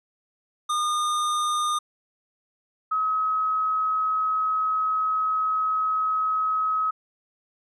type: tone pair in turn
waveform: square / sine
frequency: 1218 / 1276.3 Hz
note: D#6 / D#6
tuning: -37 / +44 cents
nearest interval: minor second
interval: 81 cents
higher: second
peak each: -23 / -21 dBFS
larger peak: second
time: 0.69-1.79 / 2.91-6.91 s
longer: second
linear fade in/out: 10 ms
effects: resampled to 24000 Hz